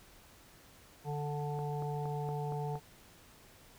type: harmonic tone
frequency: 146.83 Hz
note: D3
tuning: in tune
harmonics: 1 / 3 / 5 / 6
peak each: -36 / -41 / -43 / -44 dBFS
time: 1.04-2.8 s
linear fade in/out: 50 ms
type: click train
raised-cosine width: 1 ms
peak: -32 dBFS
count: 6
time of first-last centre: 1.59-2.756 s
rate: 4.29 Hz
effects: pink hiss -59 dBFS RMS until 3.78 s